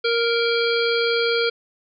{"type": "harmonic tone", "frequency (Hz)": 466.2, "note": "A#4", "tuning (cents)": 0, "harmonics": [1, 3, 5, 7, 9, 10], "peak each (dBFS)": [-20, -25, -27, -28, -30, -30], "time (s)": [0.04, 1.5], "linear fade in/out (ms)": 10, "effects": []}